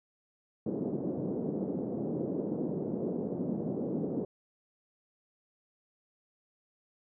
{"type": "band-pass noise", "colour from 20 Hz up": "pink", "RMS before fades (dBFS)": -34, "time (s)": [0.66, 4.25], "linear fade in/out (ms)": 5, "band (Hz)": [170, 480], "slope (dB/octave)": 24, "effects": []}